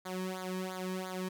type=tone with flanger; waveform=sawtooth; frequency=185.6 Hz; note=F#3; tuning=6 cents sharp; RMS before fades=-38 dBFS; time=0.05-1.29 s; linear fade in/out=10 ms; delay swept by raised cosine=0.36 to 1.46 ms; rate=2.9 Hz; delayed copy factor=-0.95; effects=none